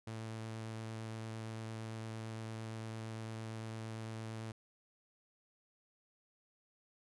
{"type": "tone", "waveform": "sawtooth", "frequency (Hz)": 111.4, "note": "A2", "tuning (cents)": 22, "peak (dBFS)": -38, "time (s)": [0.07, 4.52], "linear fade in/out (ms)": 5, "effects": ["resampled to 24000 Hz"]}